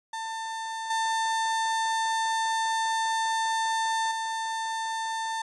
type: tone with level steps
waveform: 35% pulse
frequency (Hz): 895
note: A5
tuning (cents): +29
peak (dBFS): -30 / -23 / -27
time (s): 0.13-5.42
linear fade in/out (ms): 5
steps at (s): 0.9 / 4.11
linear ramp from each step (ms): 5
effects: resampled to 22050 Hz